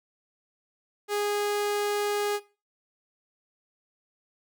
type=tone; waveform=sawtooth; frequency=412.4 Hz; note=G#4; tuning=12 cents flat; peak=-22 dBFS; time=1.08-2.4 s; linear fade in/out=50 ms; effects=noise-tail reverb RT60 0.3 s tail -17 dB re dry